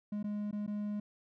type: tone with dropouts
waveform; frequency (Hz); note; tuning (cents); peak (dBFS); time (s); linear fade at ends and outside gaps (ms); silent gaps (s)
triangle; 207.7; G#3; 0; -32; 0.12-1; 5; 0.229-0.241 / 0.512-0.527 / 0.665-0.676
effects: none